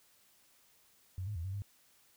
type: tone with pitch steps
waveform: sine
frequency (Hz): 92.8 / 104.7 / 83.1 / 95.6 / 100.7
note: F#2 / G#2 / E2 / G2 / G2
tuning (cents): +6 / +15 / +15 / -43 / +47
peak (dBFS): -36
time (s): 1.18-1.62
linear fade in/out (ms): 0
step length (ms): 88
effects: white hiss -67 dBFS RMS until 2.16 s